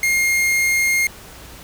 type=tone; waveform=45% pulse; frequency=2131 Hz; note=C7; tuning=31 cents sharp; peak=-15 dBFS; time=0.03-1.07 s; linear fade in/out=2 ms; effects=added 60 Hz sine -47 dBFS peak until 1.63 s + pink hiss -40 dBFS RMS until 1.63 s